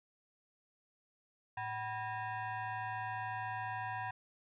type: tone with frequency modulation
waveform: sine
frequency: 110 Hz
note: A2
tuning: in tune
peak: -37 dBFS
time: 1.57-4.11 s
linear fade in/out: 5 ms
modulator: 866 Hz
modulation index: 1.9
effects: none